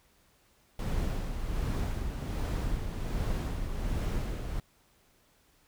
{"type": "noise with tremolo", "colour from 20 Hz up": "brown", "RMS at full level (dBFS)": -30, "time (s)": [0.79, 4.6], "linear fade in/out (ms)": 2, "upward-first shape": "sine", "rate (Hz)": 1.3, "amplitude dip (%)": 45, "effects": ["pink hiss -66 dBFS RMS until 5.67 s"]}